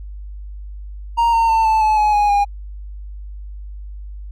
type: tone with pitch steps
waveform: triangle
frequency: 932.3 / 914.2 / 896.4 / 879 / 861.9 / 845.1 / 828.7 / 812.6 Hz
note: A#5 / A#5 / A5 / A5 / A5 / G#5 / G#5 / G#5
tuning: 0 / -34 / +32 / -2 / -36 / +30 / -4 / -38 cents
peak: -10 dBFS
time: 1.17-2.45 s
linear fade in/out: 20 ms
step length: 160 ms
effects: added 50 Hz sine -29 dBFS peak until 4.31 s